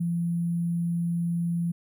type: tone with sample-and-hold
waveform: sine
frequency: 170.7 Hz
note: F3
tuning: 39 cents flat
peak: -24 dBFS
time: 0-1.72 s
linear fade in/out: 10 ms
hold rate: 11025 Hz
effects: none